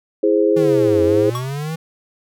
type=chord; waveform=sine; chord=E augmented; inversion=none; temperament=equal; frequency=329.6 / 415.3 / 523.3 Hz; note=E4 / G#4 / B#4; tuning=0 / 0 / 0 cents; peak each=-17 / -15 / -18 dBFS; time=0.23-1.3 s; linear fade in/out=5 ms
type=linear two-way sweep; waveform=square; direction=down then up; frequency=164.3 to 87.31 to 164.3 Hz; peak=-23 dBFS; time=0.56-1.76 s; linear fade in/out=10 ms; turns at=1.03 s
type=tone with exponential decay; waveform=square; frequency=1118 Hz; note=C#6; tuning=14 cents sharp; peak=-22 dBFS; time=1.35-1.53 s; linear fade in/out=1 ms; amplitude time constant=39 ms
effects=none